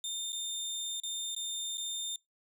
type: tone with dropouts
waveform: 25% pulse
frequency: 3619 Hz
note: A7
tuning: 48 cents sharp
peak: -31 dBFS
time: 0.04-2.16 s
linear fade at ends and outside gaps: 2 ms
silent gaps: 0.322-0.328 / 1.001-1.034 / 1.349-1.363 / 1.773-1.779 s
effects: noise-tail reverb RT60 0.2 s tail -26 dB re dry